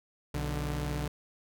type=tone pair together; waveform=sawtooth; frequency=62 / 147.46 Hz; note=B1 / D3; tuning=+7 / +7 cents; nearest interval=octave + minor third; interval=1500 cents; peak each=-30 / -30 dBFS; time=0.34-1.08 s; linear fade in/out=5 ms; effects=none